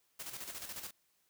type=noise with tremolo; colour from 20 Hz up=white; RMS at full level=-43 dBFS; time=0.19-0.91 s; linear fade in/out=10 ms; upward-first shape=square; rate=14 Hz; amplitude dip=55%; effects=white hiss -75 dBFS RMS until 1.29 s